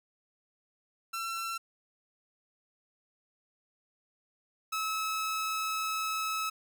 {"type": "tone pair in turn", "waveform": "sawtooth", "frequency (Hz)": [1348, 1295.4], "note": ["E6", "E6"], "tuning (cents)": [38, -31], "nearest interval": "minor second", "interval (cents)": 69, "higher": "first", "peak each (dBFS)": [-30, -27], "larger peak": "second", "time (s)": [[1.13, 1.58], [4.72, 6.5]], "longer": "second", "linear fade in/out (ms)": 10, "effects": []}